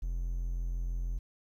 triangle tone, 43.09 Hz, F1, 22 cents flat, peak -29 dBFS, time 0.02-1.19 s, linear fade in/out 10 ms, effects 11-bit

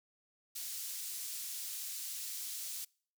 pink high-pass noise, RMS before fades -42 dBFS, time 0.55-2.85 s, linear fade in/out 10 ms, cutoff 5600 Hz, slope 12 dB/octave, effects noise-tail reverb RT60 0.5 s tail -26 dB re dry

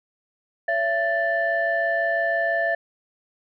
sine tone cluster, 565 / 671 / 1764 Hz, C#5 / E5 / A6, +33 / +31 / +4 cents, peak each -29 / -22 / -23 dBFS, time 0.68-2.75 s, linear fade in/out 5 ms, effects tanh soft clip ceiling -12 dBFS

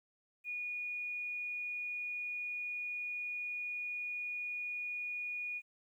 sine tone, 2452 Hz, D#7, 26 cents flat, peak -37 dBFS, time 0.44-5.62 s, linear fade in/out 50 ms, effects 12-bit

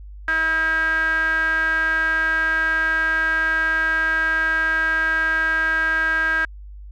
sawtooth tone with band-pass filter, 321.2 Hz, E4, 45 cents flat, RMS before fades -20 dBFS, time 0.28-6.45 s, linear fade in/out 2 ms, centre 1600 Hz, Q 9.9, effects added 50 Hz sine -35 dBFS peak until 6.91 s

